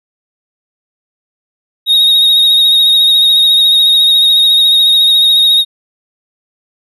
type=tone with vibrato; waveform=triangle; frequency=3749 Hz; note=A#7; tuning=9 cents sharp; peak=-4 dBFS; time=1.86-5.65 s; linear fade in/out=50 ms; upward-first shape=sine; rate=14 Hz; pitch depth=28 cents each way; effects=none